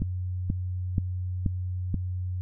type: click train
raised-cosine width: 5 ms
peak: -13 dBFS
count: 5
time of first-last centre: 0.02-1.943 s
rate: 2.08 Hz
effects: added 91 Hz sine -28 dBFS peak until 2.41 s